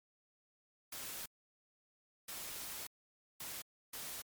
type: noise bursts at uneven times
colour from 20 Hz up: white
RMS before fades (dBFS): -45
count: 4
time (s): 0.92-1.26 / 2.28-2.87 / 3.4-3.62 / 3.93-4.22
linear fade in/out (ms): 5
effects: MP3 96 kbps